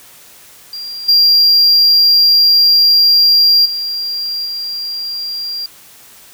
triangle tone with level steps, 4766 Hz, D8, 25 cents sharp, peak -22 / -5 / -16 / -18 dBFS, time 0.73-5.66 s, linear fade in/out 2 ms, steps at 1.08 / 3.65 / 4.45 s, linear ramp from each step 10 ms, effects white hiss -41 dBFS RMS until 6.33 s

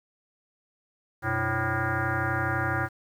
sine tone with frequency modulation, 772 Hz, G5, 27 cents flat, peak -24 dBFS, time 1.22-2.89 s, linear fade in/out 50 ms, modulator 216 Hz, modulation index 4.4, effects 9-bit

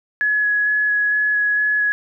sine tone with vibrato, 1687 Hz, G#6, 27 cents sharp, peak -15 dBFS, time 0.21-1.92 s, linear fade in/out 0 ms, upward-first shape square, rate 2.2 Hz, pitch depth 9 cents each way, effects none

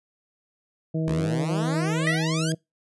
harmonic tone, 160 Hz, D#3, 49 cents sharp, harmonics 1 / 2 / 3 / 4, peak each -24 / -30 / -34 / -36 dBFS, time 0.94-2.55 s, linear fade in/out 10 ms
10% pulse exponential sweep, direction up, 67.5 to 1661.2 Hz, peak -21 dBFS, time 1.08-2.52 s, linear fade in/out 0 ms
triangle tone with exponential decay, 1946 Hz, B6, 26 cents flat, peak -19 dBFS, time 2.07-2.42 s, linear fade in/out 1 ms, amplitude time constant 76 ms
effects noise-tail reverb RT60 0.2 s tail -25 dB re dry + resampled to 24000 Hz

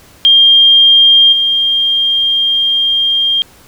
sine tone with level steps, 3206 Hz, G7, 38 cents sharp, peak -3 / -9 dBFS, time 0.25-3.42 s, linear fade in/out 0 ms, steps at 1.32 s, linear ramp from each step 10 ms, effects pink hiss -42 dBFS RMS until 3.67 s

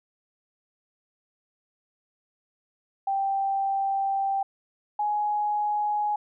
sine tone pair in turn, 784 / 835.6 Hz, G5 / G#5, 0 / +10 cents, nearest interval minor second, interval 110 cents, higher second, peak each -23 dBFS, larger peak neither, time 3.07-4.43 / 4.99-6.16 s, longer first, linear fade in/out 5 ms, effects none

